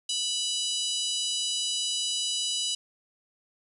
harmonic tone with a mistuned harmonic, 985 Hz, B5, 5 cents flat, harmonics 3 / 4 / 5 / 6 / 7 / 8 / 9 / 10, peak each -31 / -33 / -35 / -37 / -38 / -39 / -40 / -41 dBFS, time 0.09-2.75 s, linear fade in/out 5 ms, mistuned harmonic 6, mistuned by +18 cents, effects 10-bit

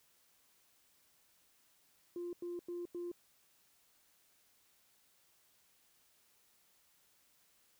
sine tone bursts, 349.2 Hz, F4, in tune, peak -38 dBFS, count 4, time 2.16-3.116 s, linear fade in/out 2 ms, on 170 ms, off 92 ms, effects tanh soft clip ceiling -36 dBFS + white hiss -71 dBFS RMS until 7.79 s

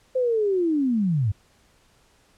sine linear sweep, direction down, 523.3 to 92.5 Hz, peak -19 dBFS, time 0.15-1.32 s, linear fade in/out 10 ms, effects pink hiss -60 dBFS RMS until 2.37 s + low-pass 10000 Hz 12 dB/octave

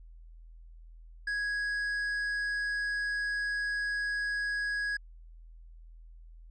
sine tone with tanh clipping, 1661.2 Hz, G#6, in tune, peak -31 dBFS, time 1.27-4.97 s, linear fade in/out 5 ms, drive 7 dB, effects added 41 Hz sine -48 dBFS peak until 6.5 s + resampled to 22050 Hz

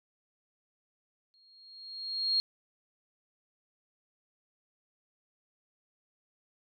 sine tone with exponential growth, 4260 Hz, C8, 30 cents sharp, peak -23 dBFS, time 1.34-2.4 s, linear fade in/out 0 ms, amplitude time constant 230 ms, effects none

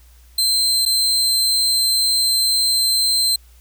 sawtooth tone with dropouts, 4114 Hz, C8, 30 cents flat, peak -12 dBFS, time 0.38-3.36 s, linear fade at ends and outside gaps 5 ms, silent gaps 0.853-0.86 s, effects added 60 Hz sine -45 dBFS peak until 3.6 s + white hiss -55 dBFS RMS until 3.6 s

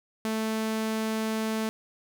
sawtooth tone, 220 Hz, A3, in tune, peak -23 dBFS, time 0.25-1.69 s, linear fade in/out 0 ms, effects none

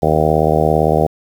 harmonic tone, 77.7 Hz, D#2, 2 cents flat, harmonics 1 / 2 / 3 / 4 / 5 / 6 / 7 / 8 / 9 / 10, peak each -22 / -18 / -23 / -24 / -20 / -18 / -20 / -20 / -19 / -21 dBFS, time 0.02-1.07 s, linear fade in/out 10 ms, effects 7-bit

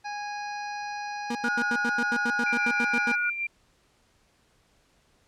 harmonic tone, 825 Hz, G#5, 12 cents flat, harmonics 1 / 2 / 3 / 5 / 6 / 7, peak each -33 / -39 / -43 / -47 / -49 / -50 dBFS, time 0.04-3.16 s, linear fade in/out 20 ms
35% pulse tone bursts, 237.9 Hz, A#3, 35 cents sharp, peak -26 dBFS, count 14, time 1.3-3.12 s, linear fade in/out 5 ms, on 52 ms, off 84 ms
sine tone, 1444 Hz, F#6, 43 cents flat, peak -25 dBFS, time 1.44-3.3 s, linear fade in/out 5 ms
sine tone with tremolo, 2371 Hz, D7, 16 cents sharp, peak -26 dBFS, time 2.46-3.47 s, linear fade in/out 5 ms, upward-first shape sine, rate 6.4 Hz, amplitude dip 50%
effects pink hiss -65 dBFS RMS until 5.27 s + low-pass 9000 Hz 12 dB/octave

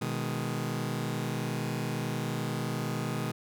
sawtooth chord, G# minor, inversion first, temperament just, 124.59 / 155.74 / 207.7 Hz, B2 / D#3 / G#3, +16 / +2 / 0 cents, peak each -30 / -31 / -32 dBFS, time 0.01-3.32 s, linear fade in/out 10 ms, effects none

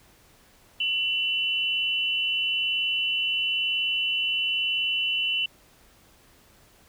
sine tone pair together, 2721 / 2980 Hz, F7 / F#7, -46 / +12 cents, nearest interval major second, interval 158 cents, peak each -27 / -25 dBFS, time 0.8-5.46 s, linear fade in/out 5 ms, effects pink hiss -57 dBFS RMS until 6.88 s

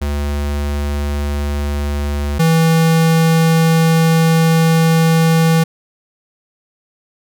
square tone pair in turn, 72.3 / 163.06 Hz, D2 / E3, -27 / -19 cents, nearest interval octave + major second, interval 1408 cents, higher second, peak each -17 / -10 dBFS, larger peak second, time 0.01-2.39 / 2.39-5.64 s, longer second, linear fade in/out 10 ms, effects none

